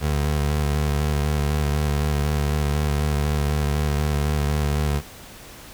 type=tone with vibrato; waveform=25% pulse; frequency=73.8 Hz; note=D2; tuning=9 cents sharp; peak=-16 dBFS; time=0-5.02 s; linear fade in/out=50 ms; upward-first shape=square; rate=4 Hz; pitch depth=31 cents each way; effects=pink hiss -42 dBFS RMS until 5.73 s